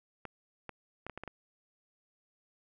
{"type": "clicks", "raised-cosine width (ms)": 0.5, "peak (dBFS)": -26, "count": 7, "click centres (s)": [0.253, 0.693, 1.066, 1.097, 1.176, 1.236, 1.277], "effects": []}